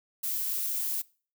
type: noise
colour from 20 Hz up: violet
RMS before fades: -31 dBFS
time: 0.23-1.02 s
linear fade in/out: 10 ms
effects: noise-tail reverb RT60 0.4 s tail -23 dB re dry